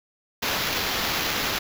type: noise with sample-and-hold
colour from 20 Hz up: white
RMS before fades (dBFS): -26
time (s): 0.42-1.59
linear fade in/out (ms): 10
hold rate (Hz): 8820
effects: none